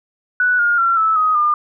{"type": "tone with pitch steps", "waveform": "sine", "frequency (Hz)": [1480, 1420.5, 1363.5, 1308.7, 1256.1, 1205.6], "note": ["F#6", "F6", "F6", "E6", "D#6", "D6"], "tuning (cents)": [0, 29, -42, -13, 16, 45], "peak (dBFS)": -12, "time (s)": [0.4, 1.54], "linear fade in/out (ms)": 2, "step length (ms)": 190, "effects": []}